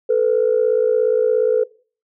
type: tone pair together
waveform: sine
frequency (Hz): 440 / 497.1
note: A4 / B4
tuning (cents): 0 / +11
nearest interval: major second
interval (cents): 211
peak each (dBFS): -15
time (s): 0.09-1.64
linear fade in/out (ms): 10
effects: noise-tail reverb RT60 0.4 s tail -21 dB re dry + tanh soft clip ceiling -7 dBFS